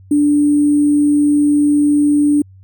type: tone with sample-and-hold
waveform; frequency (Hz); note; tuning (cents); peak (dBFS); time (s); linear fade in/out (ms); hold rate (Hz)
sine; 292.8; D4; -5; -9; 0.11-2.42; 5; 8820
effects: added 95 Hz sine -39 dBFS peak until 2.63 s